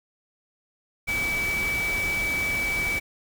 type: tone in noise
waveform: sine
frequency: 2295 Hz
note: D7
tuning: 40 cents flat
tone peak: -24 dBFS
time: 1.07-3 s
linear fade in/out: 20 ms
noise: pink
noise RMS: -33 dBFS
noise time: 1.07-3 s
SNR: +6 dB
effects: none